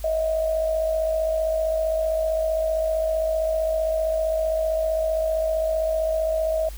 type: tone with amplitude modulation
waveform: sine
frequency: 639 Hz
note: D#5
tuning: 46 cents sharp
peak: -18 dBFS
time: 0.04-6.69 s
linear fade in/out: 5 ms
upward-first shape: sine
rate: 55.4 Hz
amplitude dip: 50%
effects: added 50 Hz sine -33 dBFS peak until 6.77 s + white hiss -46 dBFS RMS until 6.77 s